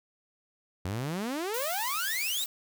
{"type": "exponential sweep", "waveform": "sawtooth", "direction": "up", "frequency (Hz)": [86.8, 3951], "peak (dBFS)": -27, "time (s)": [0.85, 2.44], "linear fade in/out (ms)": 0}
{"type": "noise", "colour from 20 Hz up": "blue", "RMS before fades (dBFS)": -36, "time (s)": [1.54, 2.46], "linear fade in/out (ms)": 2}
{"effects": []}